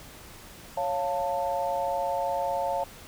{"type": "chord", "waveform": "sine", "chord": "Db augmented", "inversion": "none", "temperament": "equal with one note detuned", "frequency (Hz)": [554.4, 698.5, 888.7], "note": ["Db5", "F5", "A5"], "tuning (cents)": [0, 0, 17], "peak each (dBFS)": -30, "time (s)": [0.77, 2.84], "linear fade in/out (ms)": 5, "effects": ["pink hiss -47 dBFS RMS until 3.07 s"]}